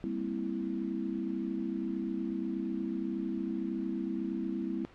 sine chord, C dominant seventh, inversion second, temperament equal with one note detuned, 199.88 / 233.1 / 261.6 / 329.6 Hz, G3 / Bb3 / C4 / E4, +34 / 0 / 0 / 0 cents, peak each -37 / -39 / -38 / -36 dBFS, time 0.04-4.85 s, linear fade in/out 0 ms, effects pink hiss -57 dBFS RMS until 4.94 s + low-pass 3000 Hz 12 dB/octave

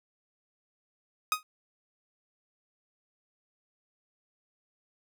sawtooth tone with exponential decay, 1252 Hz, D#6, 10 cents sharp, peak -17 dBFS, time 1.32-1.43 s, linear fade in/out 1 ms, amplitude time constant 22 ms, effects none

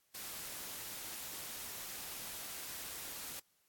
white noise, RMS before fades -45 dBFS, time 0.14-3.4 s, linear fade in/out 10 ms, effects white hiss -75 dBFS RMS until 3.68 s + AAC 64 kbps

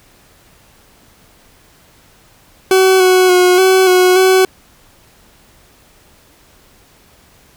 40% pulse tone with pitch steps, 377.9 / 369.7 / 362.3 / 377.1 / 365.9 / 376.2 Hz, F#4 / F#4 / F#4 / F#4 / F#4 / F#4, +37 / -1 / -36 / +33 / -19 / +29 cents, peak -6 dBFS, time 2.71-4.45 s, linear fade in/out 2 ms, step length 290 ms, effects pink hiss -48 dBFS RMS until 7.56 s

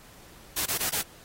white noise bursts, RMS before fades -28 dBFS, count 4, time 0.56-1.02 s, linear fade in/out 10 ms, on 100 ms, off 20 ms, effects pink hiss -52 dBFS RMS until 1.24 s + AAC 48 kbps

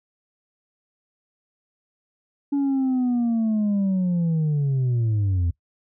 sine linear sweep, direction down, 285.1 to 82.41 Hz, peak -16 dBFS, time 2.52-5.51 s, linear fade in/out 10 ms, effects noise-tail reverb RT60 0.1 s tail -22 dB re dry + tanh soft clip ceiling -18 dBFS

